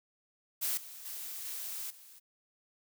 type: noise with level steps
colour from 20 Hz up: blue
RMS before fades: -33 / -48 / -42 / -40 / -55 dBFS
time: 0.61-2.2 s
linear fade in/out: 20 ms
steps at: 0.77 / 1.05 / 1.45 / 1.9 s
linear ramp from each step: 5 ms
effects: none